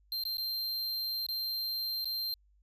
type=tone with dropouts; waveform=square; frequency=4159 Hz; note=C8; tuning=11 cents flat; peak=-33 dBFS; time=0.12-2.34 s; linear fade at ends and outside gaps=1 ms; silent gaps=0.237-0.252 / 0.371-0.381 / 1.265-1.287 / 2.045-2.055 s; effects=added 50 Hz sine -63 dBFS peak until 2.62 s